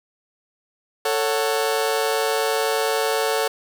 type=chord; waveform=sawtooth; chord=F# minor; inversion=first; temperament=just; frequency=444 / 555 / 740 Hz; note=A4 / C#5 / F#5; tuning=+16 / +2 / 0 cents; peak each=-18 / -21 / -23 dBFS; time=1.05-3.48 s; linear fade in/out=5 ms; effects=none